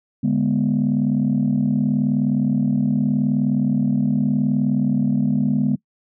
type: chord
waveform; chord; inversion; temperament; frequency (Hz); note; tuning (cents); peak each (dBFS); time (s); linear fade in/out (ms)
sine; G# diminished; second; equal; 146.83 / 207.7 / 246.9; D3 / G#3 / B3; 0 / 0 / 0; -21 / -19 / -19; 0.23-5.76; 10
effects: noise-tail reverb RT60 0.1 s tail -23 dB re dry + tanh soft clip ceiling -10 dBFS